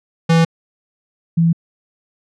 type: tone pair in turn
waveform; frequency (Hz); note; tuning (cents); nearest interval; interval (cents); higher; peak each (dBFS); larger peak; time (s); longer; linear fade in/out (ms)
square / sine; 164.9 / 166.53; E3 / E3; +1 / +18; unison; 17; second; -10; neither; 0.29-0.45 / 1.37-1.53; neither; 10
effects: low-pass 6000 Hz 12 dB/octave